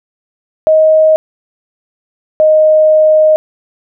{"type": "tone pair in turn", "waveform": "sine", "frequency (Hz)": [628, 621.1], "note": ["D#5", "D#5"], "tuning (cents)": [16, -3], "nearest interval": "unison", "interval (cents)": 19, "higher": "first", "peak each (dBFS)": -4, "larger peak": "neither", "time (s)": [[0.67, 1.16], [2.4, 3.36]], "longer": "second", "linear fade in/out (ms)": 0, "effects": []}